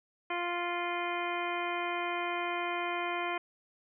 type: harmonic tone with a mistuned harmonic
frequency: 349.2 Hz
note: F4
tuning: in tune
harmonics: 1 / 2 / 3 / 4 / 5 / 6 / 7 / 9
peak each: -38 / -37 / -37 / -42 / -44 / -40 / -41 / -46 dBFS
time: 0.3-3.38 s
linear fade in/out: 5 ms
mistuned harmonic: 9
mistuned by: -33 cents
effects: none